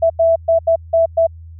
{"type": "tone bursts at uneven times", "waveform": "sine", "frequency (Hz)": 660, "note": "E5", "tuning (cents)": 2, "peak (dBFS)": -9, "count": 6, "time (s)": [[0.02, 0.1], [0.19, 0.36], [0.48, 0.59], [0.67, 0.76], [0.93, 1.06], [1.17, 1.27]], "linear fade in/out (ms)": 10, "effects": ["added 82 Hz sine -33 dBFS peak until 1.59 s"]}